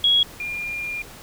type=tone pair in turn; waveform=sine; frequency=3322 / 2406 Hz; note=G#7 / D7; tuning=0 / +41 cents; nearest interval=tritone; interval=559 cents; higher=first; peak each=-14 / -26 dBFS; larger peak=first; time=0.04-0.23 / 0.4-1.02 s; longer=second; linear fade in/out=2 ms; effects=pink hiss -42 dBFS RMS until 1.22 s